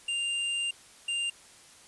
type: tone bursts at uneven times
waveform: square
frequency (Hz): 2794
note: F7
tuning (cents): 0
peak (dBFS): -29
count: 2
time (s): 0.08-0.71 / 1.08-1.3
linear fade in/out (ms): 5
effects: white hiss -54 dBFS RMS until 1.87 s + resampled to 24000 Hz